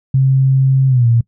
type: tone with pitch glide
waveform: sine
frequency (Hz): 133.5 to 116.89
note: C3 to A#2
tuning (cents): +35 to +5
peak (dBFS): -8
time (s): 0.14-1.21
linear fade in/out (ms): 5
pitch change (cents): -230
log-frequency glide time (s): 0.88-1.07
effects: noise-tail reverb RT60 0.1 s tail -23 dB re dry